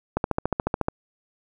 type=click train; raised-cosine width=1 ms; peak=-8 dBFS; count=11; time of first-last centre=0.17-0.884 s; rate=14 Hz; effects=none